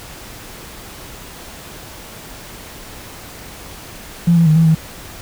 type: tone with pitch steps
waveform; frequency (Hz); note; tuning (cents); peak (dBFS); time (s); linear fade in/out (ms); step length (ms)
triangle; 170.8 / 167.2 / 155.2 / 163.6 / 159.6; F3 / E3 / D#3 / E3 / D#3; -38 / +25 / -4 / -13 / +44; -4; 4.27-4.75; 10; 96
effects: tanh soft clip ceiling -6 dBFS + pink hiss -35 dBFS RMS until 5.21 s